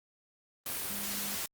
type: tone in noise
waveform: sine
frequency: 202.6 Hz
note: G#3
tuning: 43 cents flat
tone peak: -44 dBFS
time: 0.9-1.35 s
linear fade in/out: 2 ms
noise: white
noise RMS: -36 dBFS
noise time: 0.66-1.46 s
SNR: -11 dB
effects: Opus 32 kbps